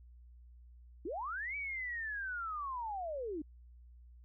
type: linear two-way sweep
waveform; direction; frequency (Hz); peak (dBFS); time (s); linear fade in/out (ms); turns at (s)
sine; up then down; 283.5 to 2308 to 283.5; -37; 1.05-3.42; 5; 1.56
effects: added 60 Hz sine -54 dBFS peak until 4.24 s